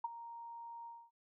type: tone with ADSR envelope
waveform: sine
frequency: 932.3 Hz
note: A#5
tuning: in tune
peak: -32 dBFS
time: 0.04-1.11 s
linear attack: 6 ms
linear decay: 23 ms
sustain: -14 dB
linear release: 250 ms
effects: none